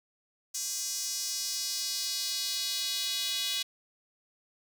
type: tone with high-pass filter sweep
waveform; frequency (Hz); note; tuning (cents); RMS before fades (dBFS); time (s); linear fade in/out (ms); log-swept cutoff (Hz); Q
square; 226; A3; +47; -33; 0.54-3.63; 10; 6200 to 3500; 2.8
effects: none